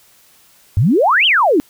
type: exponential two-way sweep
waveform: sine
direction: up then down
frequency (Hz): 88.3 to 3306 to 271.2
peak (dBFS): -9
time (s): 0.77-1.6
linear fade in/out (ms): 0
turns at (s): 1.26
effects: white hiss -50 dBFS RMS until 1.69 s